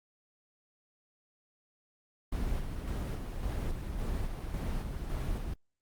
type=noise with tremolo; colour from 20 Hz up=brown; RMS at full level=-33 dBFS; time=2.32-5.54 s; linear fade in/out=5 ms; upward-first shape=square; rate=1.8 Hz; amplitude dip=35%; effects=Opus 24 kbps